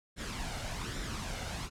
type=noise with flanger; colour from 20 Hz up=pink; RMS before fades=-38 dBFS; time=0.16-1.7 s; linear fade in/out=50 ms; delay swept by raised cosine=0.54 to 1.41 ms; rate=1.2 Hz; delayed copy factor=+0.5; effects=low-pass 8000 Hz 12 dB/octave